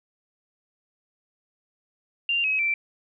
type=tone with pitch steps; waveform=sine; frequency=2784 / 2553 / 2341 Hz; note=F7 / D#7 / D7; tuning=-6 / +44 / -6 cents; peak=-21 dBFS; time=2.29-2.74 s; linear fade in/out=2 ms; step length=150 ms; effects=none

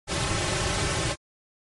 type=noise with comb filter; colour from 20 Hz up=pink; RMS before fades=-26 dBFS; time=0.07-1.16 s; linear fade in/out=50 ms; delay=4.2 ms; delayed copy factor=-0.75; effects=low-pass 10000 Hz 12 dB/octave + MP3 48 kbps

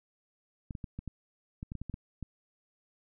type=clicks; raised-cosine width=5 ms; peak=-26 dBFS; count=12; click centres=0.708 / 0.752 / 0.842 / 0.99 / 1.077 / 1.629 / 1.719 / 1.753 / 1.816 / 1.897 / 1.941 / 2.227 s; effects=none

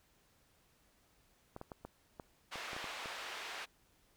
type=clicks; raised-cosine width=1 ms; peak=-31 dBFS; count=10; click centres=1.564 / 1.614 / 1.718 / 1.85 / 2.198 / 2.557 / 2.732 / 2.765 / 2.843 / 3.058 s
type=band-pass noise; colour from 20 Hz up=white; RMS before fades=-45 dBFS; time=2.51-3.66 s; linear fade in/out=20 ms; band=570 to 2800 Hz; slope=12 dB/octave
effects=pink hiss -71 dBFS RMS until 4.16 s

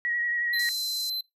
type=tone with vibrato; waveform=sine; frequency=1908 Hz; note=A#6; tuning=40 cents sharp; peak=-25 dBFS; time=0.05-0.69 s; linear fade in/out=0 ms; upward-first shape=sine; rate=11 Hz; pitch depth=23 cents each way
type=tone; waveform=square; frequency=4068 Hz; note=C8; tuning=50 cents flat; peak=-29 dBFS; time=0.53-1.21 s; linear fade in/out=5 ms
type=band-pass noise; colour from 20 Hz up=pink; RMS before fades=-39 dBFS; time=0.59-1.1 s; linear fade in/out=5 ms; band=4800 to 10000 Hz; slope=48 dB/octave
effects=noise-tail reverb RT60 0.2 s tail -23 dB re dry

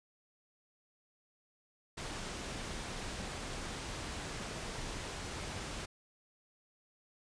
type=low-pass noise; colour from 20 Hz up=pink; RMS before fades=-42 dBFS; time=1.97-5.86 s; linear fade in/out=10 ms; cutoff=9000 Hz; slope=12 dB/octave; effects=resampled to 22050 Hz

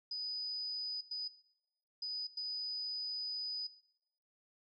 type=tone bursts at uneven times; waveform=sine; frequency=4978 Hz; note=D#8; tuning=in tune; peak=-37 dBFS; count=4; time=0.11-1.01 / 1.11-1.28 / 2.02-2.27 / 2.37-3.67 s; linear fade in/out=5 ms; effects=noise-tail reverb RT60 0.9 s tail -19 dB re dry

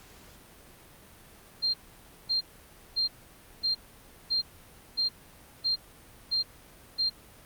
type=tone bursts; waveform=sine; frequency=4186 Hz; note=C8; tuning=in tune; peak=-24 dBFS; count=9; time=1.62-7.1 s; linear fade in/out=20 ms; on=120 ms; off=550 ms; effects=pink hiss -53 dBFS RMS until 7.45 s + Opus 48 kbps

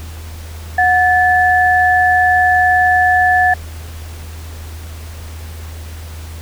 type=tone pair together; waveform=sine; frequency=731.2 / 1739 Hz; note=F#5 / A6; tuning=-21 / -21 cents; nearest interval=octave + minor third; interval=1500 cents; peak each=-11 / -12 dBFS; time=0.78-3.54 s; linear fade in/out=5 ms; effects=added 80 Hz sine -27 dBFS peak until 6.41 s + pink hiss -37 dBFS RMS until 6.41 s

